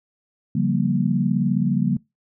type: chord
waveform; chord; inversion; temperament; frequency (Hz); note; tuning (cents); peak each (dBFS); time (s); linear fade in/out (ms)
sine; G half-diminished seventh; second; just; 141.12 / 176.4 / 196 / 235.2; Db3 / F3 / G3 / Bb3; +31 / +18 / 0 / +16; -23; 0.55-1.97; 5
effects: noise-tail reverb RT60 0.2 s tail -22 dB re dry